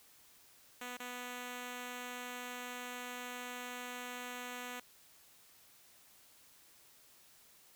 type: tone with dropouts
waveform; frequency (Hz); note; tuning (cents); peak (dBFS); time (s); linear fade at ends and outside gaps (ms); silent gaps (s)
5% pulse; 246.9; B3; 0; -31; 0.81-4.8; 5; 0.97-0.999
effects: white hiss -63 dBFS RMS until 7.75 s